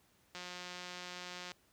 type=click train; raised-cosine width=0.2 ms; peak=-28 dBFS; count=210; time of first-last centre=0.35-1.518 s; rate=179 Hz; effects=pink hiss -70 dBFS RMS until 1.72 s + high-pass 60 Hz 12 dB/octave